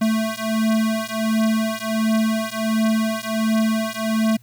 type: beating tone pair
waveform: square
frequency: 220 / 221.4 Hz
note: A3 / A3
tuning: 0 / +11 cents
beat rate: 1.4 Hz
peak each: -22 dBFS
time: 0.01-4.37 s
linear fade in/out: 10 ms
effects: added 120 Hz sine -48 dBFS peak until 4.42 s + white hiss -60 dBFS RMS until 4.42 s